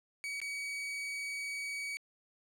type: tone with dropouts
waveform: 40% pulse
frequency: 2264 Hz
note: C#7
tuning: 36 cents sharp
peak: -36 dBFS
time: 0.24-1.97 s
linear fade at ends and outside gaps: 0 ms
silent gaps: 0.402-0.416 s
effects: low-pass 11000 Hz 12 dB/octave